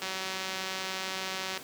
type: click train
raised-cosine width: 0.2 ms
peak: -17 dBFS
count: 295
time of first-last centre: 0.02-1.576 s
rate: 189 Hz
effects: pink hiss -45 dBFS RMS until 1.63 s + high-pass 200 Hz 12 dB/octave